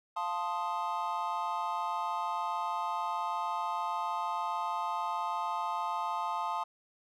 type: chord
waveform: triangle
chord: F dominant seventh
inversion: none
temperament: equal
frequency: 698.5 / 880 / 1046.5 / 1244.5 Hz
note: F5 / A5 / C6 / Eb6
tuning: 0 / 0 / 0 / 0 cents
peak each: -38 / -33 / -35 / -36 dBFS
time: 0.16-6.64 s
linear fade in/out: 10 ms
effects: none

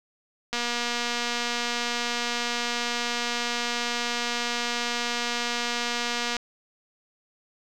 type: click train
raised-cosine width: 0.2 ms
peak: -11 dBFS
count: 1396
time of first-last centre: 0.53-6.367 s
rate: 239 Hz
effects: none

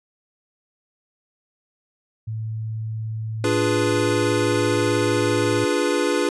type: tone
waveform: sine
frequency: 110.4 Hz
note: A2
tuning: 6 cents sharp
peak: -25 dBFS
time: 2.27-5.65 s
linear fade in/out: 10 ms
type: chord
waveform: square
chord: D diminished seventh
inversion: none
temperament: equal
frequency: 293.7 / 349.2 / 415.3 / 493.9 Hz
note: D4 / F4 / Ab4 / Cb5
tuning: 0 / 0 / 0 / 0 cents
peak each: -25 dBFS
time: 3.44-6.29 s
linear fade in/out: 2 ms
effects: resampled to 24000 Hz

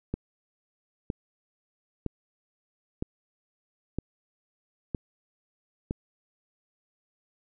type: click train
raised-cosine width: 3 ms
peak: -16 dBFS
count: 7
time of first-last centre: 0.14-5.909 s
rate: 1.04 Hz
effects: none

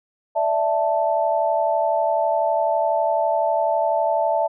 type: chord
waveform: sine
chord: D suspended second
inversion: none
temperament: equal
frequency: 587.3 / 659.3 / 880 Hz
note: D5 / E5 / A5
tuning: 0 / 0 / 0 cents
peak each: -24 / -20 / -22 dBFS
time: 0.35-4.48 s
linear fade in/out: 20 ms
effects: none

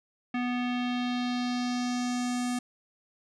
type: tone with low-pass filter sweep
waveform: square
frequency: 246.3 Hz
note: B3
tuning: 5 cents flat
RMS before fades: -30 dBFS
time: 0.34-2.59 s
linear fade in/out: 5 ms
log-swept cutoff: 2400 to 8800 Hz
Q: 2.2
effects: none

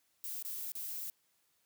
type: noise with dropouts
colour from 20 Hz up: violet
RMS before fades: -41 dBFS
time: 0.24-1.1 s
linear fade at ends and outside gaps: 0 ms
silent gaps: 0.425-0.449 / 0.72-0.753 s
effects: white hiss -75 dBFS RMS until 1.65 s + high-pass 60 Hz 12 dB/octave

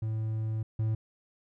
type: tone pair in turn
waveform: triangle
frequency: 110 / 110 Hz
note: A2 / A2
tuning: 0 / 0 cents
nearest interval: unison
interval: 0 cents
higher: neither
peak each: -27 / -24 dBFS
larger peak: second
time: 0.02-0.63 / 0.79-0.95 s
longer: first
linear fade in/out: 5 ms
effects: none

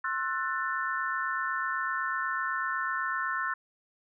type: chord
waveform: sine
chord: F# half-diminished seventh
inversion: second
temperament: just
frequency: 1065.6 / 1332 / 1480 / 1776 Hz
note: C6 / E6 / F#6 / A6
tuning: +31 / +18 / 0 / +16 cents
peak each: -34 dBFS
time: 0.04-3.54 s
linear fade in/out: 5 ms
effects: none

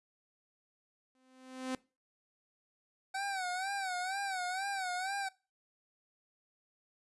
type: tone with exponential growth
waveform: sawtooth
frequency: 258.6 Hz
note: C4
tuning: 20 cents flat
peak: -29 dBFS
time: 1.15-1.75 s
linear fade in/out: 1 ms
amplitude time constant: 130 ms
type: tone with vibrato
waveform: 25% pulse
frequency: 758 Hz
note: F#5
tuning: 42 cents sharp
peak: -31 dBFS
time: 3.14-5.29 s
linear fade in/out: 10 ms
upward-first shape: sine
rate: 2.1 Hz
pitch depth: 98 cents each way
effects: noise-tail reverb RT60 0.3 s tail -21 dB re dry + resampled to 24000 Hz

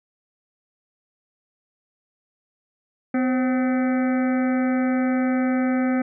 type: harmonic tone with a mistuned harmonic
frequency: 254.4 Hz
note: C4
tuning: 48 cents flat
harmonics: 1 / 2 / 3 / 5 / 6 / 7 / 8 / 9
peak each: -19 / -29 / -32 / -36 / -36 / -40 / -38 / -41 dBFS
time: 3.14-6.02 s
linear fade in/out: 5 ms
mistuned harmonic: 2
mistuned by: +67 cents
effects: none

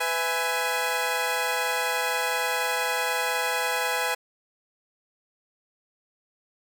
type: chord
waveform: 15% pulse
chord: E major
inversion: second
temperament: equal with one note detuned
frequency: 500.5 / 659.3 / 830.6 Hz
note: B4 / E5 / G#5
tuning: +23 / 0 / 0 cents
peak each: -22 / -26 / -21 dBFS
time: 0-4.15 s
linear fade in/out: 10 ms
effects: none

